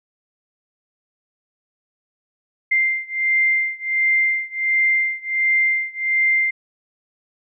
sine beating tone pair, 2093 / 2094.4 Hz, C7 / C7, 0 / +1 cents, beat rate 1.4 Hz, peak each -19 / -20 dBFS, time 2.71-6.51 s, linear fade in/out 10 ms, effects none

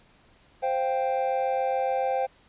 triangle chord, C suspended fourth, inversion none, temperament just, 523.3 / 697.7 / 784.9 Hz, C5 / F5 / G5, 0 / -2 / +2 cents, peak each -25 / -30 / -25 dBFS, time 0.62-2.27 s, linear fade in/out 20 ms, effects pink hiss -59 dBFS RMS until 2.48 s + resampled to 8000 Hz

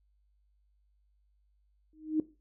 sine tone with exponential growth, 311.1 Hz, D#4, in tune, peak -22 dBFS, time 1.93-2.2 s, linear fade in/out 2 ms, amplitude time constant 58 ms, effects noise-tail reverb RT60 0.3 s tail -17 dB re dry + added 50 Hz sine -67 dBFS peak until 2.4 s

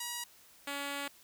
5% pulse tone pair in turn, 960 / 282.5 Hz, B5 / C#4, -49 / +33 cents, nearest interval octave + major sixth, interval 2118 cents, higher first, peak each -25 dBFS, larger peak neither, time 0-0.24 / 0.67-1.08 s, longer second, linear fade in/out 5 ms, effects white hiss -60 dBFS RMS until 1.23 s

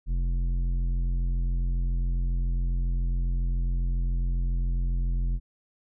triangle tone with tanh clipping, 43.65 Hz, F1, in tune, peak -25 dBFS, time 0.06-5.4 s, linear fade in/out 50 ms, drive 14 dB, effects none

